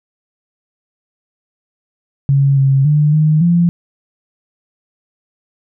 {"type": "tone with pitch steps", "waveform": "sine", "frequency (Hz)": [138.6, 135.9, 149.4, 154.2, 172], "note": ["C#3", "C#3", "D3", "D#3", "F3"], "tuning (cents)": [0, -34, 30, -15, -26], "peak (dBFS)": -8, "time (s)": [2.29, 3.69], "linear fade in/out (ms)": 0, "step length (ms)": 280, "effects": []}